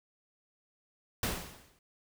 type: noise with exponential decay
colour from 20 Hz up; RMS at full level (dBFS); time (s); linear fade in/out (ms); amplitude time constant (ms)
pink; -30; 1.23-1.79; 2; 120
effects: none